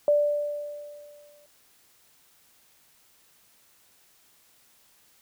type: tone with exponential decay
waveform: sine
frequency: 587 Hz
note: D5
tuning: 1 cent flat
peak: -16 dBFS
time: 0.08-1.46 s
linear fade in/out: 1 ms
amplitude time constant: 300 ms
effects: white hiss -61 dBFS RMS until 5.21 s